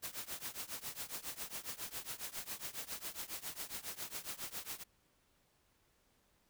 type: noise with tremolo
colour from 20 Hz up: white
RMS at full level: -41 dBFS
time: 0.02-4.84 s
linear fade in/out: 20 ms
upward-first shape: triangle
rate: 7.3 Hz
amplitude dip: 95%
effects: pink hiss -74 dBFS RMS until 6.49 s